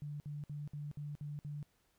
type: tone bursts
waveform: sine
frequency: 146.83 Hz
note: D3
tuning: in tune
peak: -40 dBFS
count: 7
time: 0.02-1.628 s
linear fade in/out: 0 ms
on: 180 ms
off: 58 ms
effects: pink hiss -75 dBFS RMS until 1.98 s